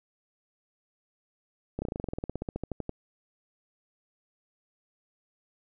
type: slowing click train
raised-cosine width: 2 ms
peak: -19 dBFS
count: 21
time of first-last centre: 1.79-2.894 s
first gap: 30 ms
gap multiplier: 1.06
effects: none